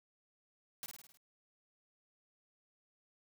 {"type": "noise with echo", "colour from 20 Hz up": "white", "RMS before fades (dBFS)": -44, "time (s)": [0.83, 0.86], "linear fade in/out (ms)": 0, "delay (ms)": 52, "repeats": 6, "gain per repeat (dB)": -4, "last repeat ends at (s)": 1.172, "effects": []}